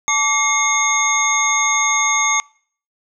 sine tone cluster, 875 / 1154 / 2148 / 3596 / 6490 Hz, A5 / D6 / C7 / A7 / G#8, -10 / -31 / +45 / +37 / -41 cents, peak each -24 / -21 / -19 / -27 / -18 dBFS, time 0.08-2.4 s, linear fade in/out 0 ms, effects noise-tail reverb RT60 0.5 s tail -24 dB re dry

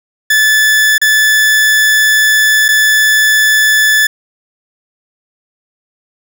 40% pulse tone with dropouts, 1737 Hz, A6, 23 cents flat, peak -6 dBFS, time 0.3-4.07 s, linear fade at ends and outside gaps 5 ms, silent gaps 0.981-1.015 / 2.683-2.687 s, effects none

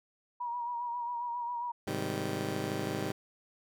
sine tone with vibrato, 958 Hz, A#5, 47 cents sharp, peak -33 dBFS, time 0.4-1.72 s, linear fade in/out 10 ms, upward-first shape sine, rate 7.4 Hz, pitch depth 40 cents each way
15% pulse chord, Ab major seventh, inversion none, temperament just, 103.83 / 129.78 / 155.74 / 194.67 Hz, Ab2 / C3 / Eb3 / G3, 0 / -14 / +2 / -12 cents, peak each -33 dBFS, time 1.87-3.12 s, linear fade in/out 5 ms
effects none

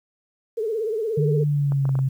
sine tone with vibrato, 440 Hz, A4, in tune, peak -22 dBFS, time 0.57-1.44 s, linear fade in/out 10 ms, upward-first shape triangle, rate 17 Hz, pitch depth 120 cents each way
sine tone with pitch glide, 150 to 133.63 Hz, D3 to C3, +37 to +37 cents, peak -18 dBFS, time 1.17-2.09 s, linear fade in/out 10 ms, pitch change -200 cents, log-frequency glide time 1.38-1.96 s
clicks, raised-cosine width 1 ms, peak -21 dBFS, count 5, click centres 1.721 / 1.854 / 1.892 / 1.954 / 1.99 s
effects 9-bit

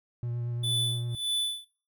triangle tone with vibrato, 119.6 Hz, A#2, 45 cents sharp, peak -28 dBFS, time 0.23-1.15 s, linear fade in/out 0 ms, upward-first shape triangle, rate 8.7 Hz, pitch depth 18 cents each way
square tone with tremolo, 3485 Hz, A7, 17 cents flat, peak -26 dBFS, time 0.63-1.65 s, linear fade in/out 10 ms, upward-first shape sine, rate 1.7 Hz, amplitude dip 95%
effects noise-tail reverb RT60 0.4 s tail -21 dB re dry

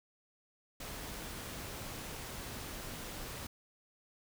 pink noise, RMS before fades -44 dBFS, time 0.8-3.47 s, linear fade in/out 5 ms, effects none

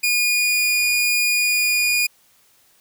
sawtooth tone, 2443 Hz, D#7, 32 cents flat, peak -13 dBFS, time 0.03-2.07 s, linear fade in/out 10 ms, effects white hiss -57 dBFS RMS until 2.8 s

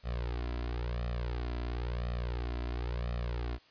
sawtooth tone with flanger, 59.6 Hz, A#1, 39 cents sharp, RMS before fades -35 dBFS, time 0.03-3.59 s, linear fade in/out 50 ms, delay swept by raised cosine 1.6 to 3 ms, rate 0.97 Hz, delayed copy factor +0.95, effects white hiss -62 dBFS RMS until 3.7 s + resampled to 11025 Hz

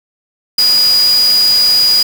sine tone in noise, 4900 Hz, D#8, 27 cents flat, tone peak -7 dBFS, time 0.58-2.03 s, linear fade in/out 5 ms, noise white, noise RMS -21 dBFS, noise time 0.58-2.03 s, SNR +11 dB, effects none

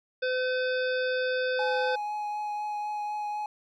harmonic tone, 509 Hz, C5, 48 cents flat, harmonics 1 / 3 / 5 / 7 / 9 / 10, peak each -27 / -31 / -40 / -40 / -44 / -47 dBFS, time 0.22-1.96 s, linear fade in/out 10 ms
triangle tone with vibrato, 838 Hz, G#5, 15 cents sharp, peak -28 dBFS, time 1.59-3.46 s, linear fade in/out 2 ms, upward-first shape triangle, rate 4 Hz, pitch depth 13 cents each way
effects none

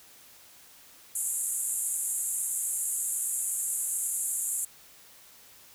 pink band-pass noise, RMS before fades -31 dBFS, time 1.15-4.65 s, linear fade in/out 5 ms, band 7100 to 12000 Hz, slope 96 dB/octave, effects white hiss -54 dBFS RMS until 5.74 s

